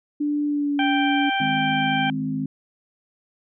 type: tone with pitch glide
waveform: sine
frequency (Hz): 293.7 to 285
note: D4 to C#4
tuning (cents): 0 to +48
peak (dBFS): -20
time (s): 0.2-1.3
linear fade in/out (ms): 10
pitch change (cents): -52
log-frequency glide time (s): 0.46-0.81
type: harmonic tone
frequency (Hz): 784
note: G5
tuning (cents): 0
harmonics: 1 / 2 / 3 / 4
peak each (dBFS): -23 / -26 / -28 / -29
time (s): 0.79-2.1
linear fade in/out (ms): 2
type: chord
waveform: sine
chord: Ab major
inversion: second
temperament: equal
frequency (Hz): 155.56 / 207.7 / 261.6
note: Eb3 / Ab3 / C4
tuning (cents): 0 / 0 / 0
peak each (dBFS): -29 / -30 / -25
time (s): 1.4-2.46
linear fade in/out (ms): 5
effects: none